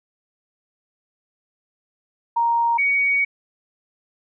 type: tone pair in turn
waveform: sine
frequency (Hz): 934 / 2246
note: A#5 / C#7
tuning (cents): +3 / +22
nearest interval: octave + minor third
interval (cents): 1519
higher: second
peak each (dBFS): -16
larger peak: neither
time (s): 2.36-2.78 / 2.78-3.25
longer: second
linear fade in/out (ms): 10
effects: none